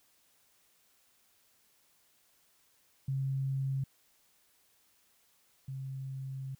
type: tone pair in turn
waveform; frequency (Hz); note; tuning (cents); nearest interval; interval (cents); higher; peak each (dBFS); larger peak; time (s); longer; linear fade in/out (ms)
sine; 135 / 133.84; C#3 / C3; -45 / +40; unison; 15; first; -30 / -37; first; 3.08-3.84 / 5.68-6.55; second; 5
effects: white hiss -69 dBFS RMS until 6.59 s